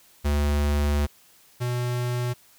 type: tone pair in turn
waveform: square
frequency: 72.9 / 122.6 Hz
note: D2 / B2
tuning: -12 / -12 cents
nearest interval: major sixth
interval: 900 cents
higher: second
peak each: -21 / -25 dBFS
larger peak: first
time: 0.24-1.07 / 1.6-2.34 s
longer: first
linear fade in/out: 20 ms
effects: white hiss -56 dBFS RMS until 2.58 s